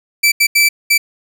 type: tone bursts at uneven times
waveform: sawtooth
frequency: 2323 Hz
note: D7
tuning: 20 cents flat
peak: -5 dBFS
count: 4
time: 0.23-0.32 / 0.4-0.47 / 0.55-0.69 / 0.9-0.98 s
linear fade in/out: 10 ms
effects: none